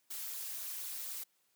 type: noise with flanger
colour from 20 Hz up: blue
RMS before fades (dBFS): -42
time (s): 0.1-1.24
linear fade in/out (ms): 10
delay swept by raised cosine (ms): 0.35 to 6.05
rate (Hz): 4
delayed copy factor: -0.85
effects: white hiss -75 dBFS RMS until 1.55 s + high-pass 150 Hz 12 dB/octave